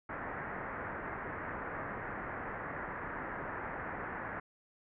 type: low-pass noise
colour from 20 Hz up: white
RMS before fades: -41 dBFS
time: 0.09-4.4 s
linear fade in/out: 5 ms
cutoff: 1900 Hz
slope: 48 dB/octave
effects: none